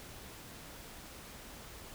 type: silence
effects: pink hiss -50 dBFS RMS until 1.94 s